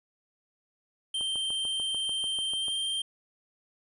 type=tone with pitch glide; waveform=square; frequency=3139 to 3164 Hz; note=G7 to G7; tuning=+2 to +15 cents; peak=-29 dBFS; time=1.14-3.02 s; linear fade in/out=5 ms; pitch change=+13 cents; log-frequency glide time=2.47-2.74 s
type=click train; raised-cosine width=1 ms; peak=-31 dBFS; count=11; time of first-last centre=1.21-2.683 s; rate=6.79 Hz
effects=resampled to 24000 Hz + 11-bit